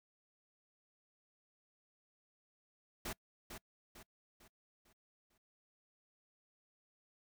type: noise with echo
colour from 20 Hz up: pink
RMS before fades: -42 dBFS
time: 3.05-3.13 s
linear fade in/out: 5 ms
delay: 450 ms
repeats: 5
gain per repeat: -7 dB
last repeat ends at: 5.38 s
effects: noise-tail reverb RT60 0.1 s tail -25 dB re dry